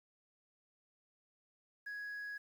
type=tone; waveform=sine; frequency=1667 Hz; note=G#6; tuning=6 cents sharp; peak=-39 dBFS; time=1.86-2.38 s; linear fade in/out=10 ms; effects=tanh soft clip ceiling -40 dBFS + 11-bit